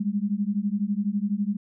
sine beating tone pair, 198.2 / 210.2 Hz, G3 / G#3, +19 / +21 cents, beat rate 12 Hz, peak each -26 dBFS, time 0-1.57 s, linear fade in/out 10 ms, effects none

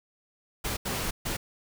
pink noise bursts at uneven times, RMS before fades -31 dBFS, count 3, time 0.64-0.77 / 0.85-1.11 / 1.25-1.37 s, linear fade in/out 10 ms, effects none

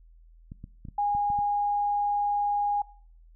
clicks, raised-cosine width 5 ms, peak -28 dBFS, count 7, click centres 0.519 / 0.641 / 0.852 / 0.886 / 1.15 / 1.302 / 1.389 s
sine tone, 820 Hz, G#5, 22 cents flat, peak -23 dBFS, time 0.98-2.82 s, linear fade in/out 5 ms
effects noise-tail reverb RT60 0.5 s tail -21 dB re dry + added 41 Hz sine -51 dBFS peak until 3.35 s

